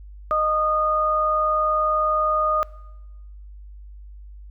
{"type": "tone pair together", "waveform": "sine", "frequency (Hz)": [618, 1229.6], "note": ["D#5", "D#6"], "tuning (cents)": [-12, -21], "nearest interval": "octave", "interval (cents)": 1191, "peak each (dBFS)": [-23, -19], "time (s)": [0.31, 2.63], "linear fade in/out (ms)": 0, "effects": ["noise-tail reverb RT60 1.0 s tail -21 dB re dry", "added 50 Hz sine -38 dBFS peak until 4.5 s"]}